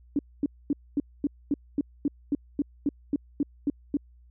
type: tone bursts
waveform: sine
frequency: 286.2 Hz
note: D4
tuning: 45 cents flat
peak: -21 dBFS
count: 15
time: 0.16-3.97 s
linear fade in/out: 2 ms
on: 30 ms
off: 240 ms
effects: added 60 Hz sine -52 dBFS peak until 4.3 s